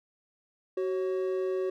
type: tone pair together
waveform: triangle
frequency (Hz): 375.9 / 546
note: F#4 / C#5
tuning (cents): +27 / -26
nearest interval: tritone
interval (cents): 647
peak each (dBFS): -26 / -34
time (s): 0.77-1.7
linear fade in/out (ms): 5
effects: none